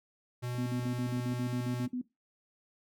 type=tone; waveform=square; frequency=122.7 Hz; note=B2; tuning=11 cents flat; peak=-35 dBFS; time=0.42-1.87 s; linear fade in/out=20 ms
type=clicks; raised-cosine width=2 ms; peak=-36 dBFS; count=7; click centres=0.549 / 0.829 / 0.867 / 0.987 / 1.09 / 1.171 / 1.32 s
type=tone bursts; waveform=sine; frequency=249.3 Hz; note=B3; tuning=16 cents sharp; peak=-32 dBFS; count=11; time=0.58-2.015 s; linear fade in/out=5 ms; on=85 ms; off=50 ms
effects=noise-tail reverb RT60 0.2 s tail -17 dB re dry